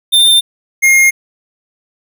square tone pair in turn, 3597 / 2135 Hz, A7 / C7, +37 / +34 cents, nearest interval major sixth, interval 903 cents, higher first, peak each -6 dBFS, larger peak neither, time 0.12-0.41 / 0.82-1.11 s, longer neither, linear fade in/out 20 ms, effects none

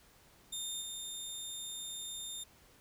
20% pulse tone with level steps, 3633 Hz, A#7, 45 cents flat, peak -32 / -35 dBFS, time 0.52-2.44 s, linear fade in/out 10 ms, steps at 0.81 s, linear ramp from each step 10 ms, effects pink hiss -63 dBFS RMS until 2.8 s

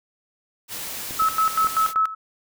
white noise, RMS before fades -32 dBFS, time 0.68-1.94 s, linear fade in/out 50 ms
clicks, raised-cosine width 2 ms, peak -24 dBFS, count 3, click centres 1.109 / 1.221 / 1.646 s
sine tone with tremolo, 1298 Hz, E6, 27 cents flat, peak -16 dBFS, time 1.19-2.15 s, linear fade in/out 10 ms, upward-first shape square, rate 5.2 Hz, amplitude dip 80%
effects none

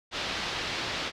white low-pass noise, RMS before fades -33 dBFS, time 0.11-1.12 s, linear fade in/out 50 ms, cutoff 4400 Hz, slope 24 dB/octave, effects none

